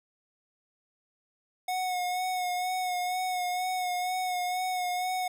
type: tone with vibrato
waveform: square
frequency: 730 Hz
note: F#5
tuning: 24 cents flat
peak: -29 dBFS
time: 1.68-5.28 s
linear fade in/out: 5 ms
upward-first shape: sine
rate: 2.1 Hz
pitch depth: 28 cents each way
effects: none